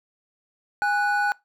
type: tone pair together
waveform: triangle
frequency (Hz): 820.6 / 1480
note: G#5 / F#6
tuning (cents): -21 / 0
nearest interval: minor seventh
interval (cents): 1021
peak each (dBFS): -21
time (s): 0.82-1.32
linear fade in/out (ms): 0
effects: noise-tail reverb RT60 0.2 s tail -22 dB re dry